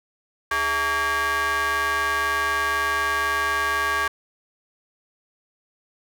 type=ring-modulated tone; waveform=40% pulse; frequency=242 Hz; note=B3; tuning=35 cents flat; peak=-17 dBFS; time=0.51-4.08 s; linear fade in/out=5 ms; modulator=1380 Hz; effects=none